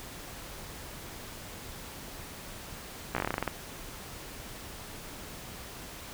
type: slowing click train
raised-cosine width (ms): 0.5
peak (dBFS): -14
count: 12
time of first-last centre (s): 3.15-3.477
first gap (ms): 15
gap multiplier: 1.13
effects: pink hiss -44 dBFS RMS until 6.13 s